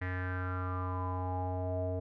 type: tone with low-pass filter sweep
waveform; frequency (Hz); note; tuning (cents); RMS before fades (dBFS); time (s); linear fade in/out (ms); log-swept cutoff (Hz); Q
square; 91.6; F#2; -17; -35; 0.01-2; 10; 1900 to 570; 6.9
effects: none